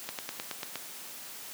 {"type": "slowing click train", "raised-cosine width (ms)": 0.2, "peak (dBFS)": -17, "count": 7, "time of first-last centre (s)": [0.09, 0.757], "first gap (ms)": 98, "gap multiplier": 1.05, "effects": ["white hiss -44 dBFS RMS until 1.53 s", "high-pass 150 Hz 12 dB/octave"]}